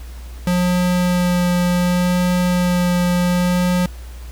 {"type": "tone with vibrato", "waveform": "square", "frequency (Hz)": 178.4, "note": "F3", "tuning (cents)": 37, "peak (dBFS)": -15, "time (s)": [0.47, 3.86], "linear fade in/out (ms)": 2, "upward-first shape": "sine", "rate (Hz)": 0.68, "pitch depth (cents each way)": 10, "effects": ["added 60 Hz sine -30 dBFS peak until 4.31 s", "pink hiss -44 dBFS RMS until 4.31 s"]}